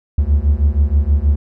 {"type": "beating tone pair", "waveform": "triangle", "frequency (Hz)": [69.3, 75.6], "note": ["C#2", "D#2"], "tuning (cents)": [0, -49], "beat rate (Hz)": 6.3, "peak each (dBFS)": -12, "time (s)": [0.18, 1.36], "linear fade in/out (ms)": 5, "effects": []}